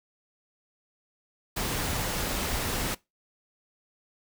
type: noise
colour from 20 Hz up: pink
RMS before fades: -30 dBFS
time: 1.56-2.95 s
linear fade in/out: 10 ms
effects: noise-tail reverb RT60 0.2 s tail -21 dB re dry